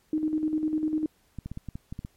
sine tone with tremolo, 310 Hz, D#4, 6 cents flat, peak -22 dBFS, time 0.13-1.06 s, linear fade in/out 2 ms, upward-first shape square, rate 10 Hz, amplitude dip 55%
clicks, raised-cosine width 5 ms, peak -23 dBFS, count 9, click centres 1.387 / 1.46 / 1.516 / 1.574 / 1.687 / 1.755 / 1.925 / 1.991 / 2.049 s
effects pink hiss -66 dBFS RMS until 2.16 s + MP3 64 kbps

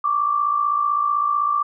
sine tone pair together, 1118.9 / 1174.7 Hz, C#6 / D6, +16 / 0 cents, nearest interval minor second, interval 84 cents, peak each -24 / -18 dBFS, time 0.04-1.63 s, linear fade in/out 5 ms, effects none

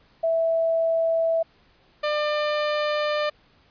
sine / sawtooth tone pair in turn, 657 / 598.4 Hz, E5 / D5, -6 / +32 cents, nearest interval major second, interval 162 cents, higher first, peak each -19 / -18 dBFS, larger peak second, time 0.23-1.43 / 2.03-3.3 s, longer second, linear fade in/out 10 ms, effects pink hiss -59 dBFS RMS until 3.7 s + resampled to 11025 Hz

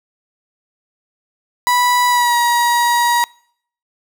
35% pulse tone with pitch glide, 983 to 954.5 Hz, B5 to A#5, -8 to +41 cents, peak -10 dBFS, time 1.67-3.24 s, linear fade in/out 0 ms, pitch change -51 cents, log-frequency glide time 2.09-2.35 s, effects noise-tail reverb RT60 0.6 s tail -25 dB re dry

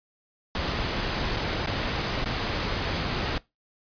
pink noise with dropouts, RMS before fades -28 dBFS, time 0.55-3.38 s, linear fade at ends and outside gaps 1 ms, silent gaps 1.365-1.368 / 1.661-1.672 / 2.244-2.258 s, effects noise-tail reverb RT60 0.2 s tail -21 dB re dry + resampled to 11025 Hz

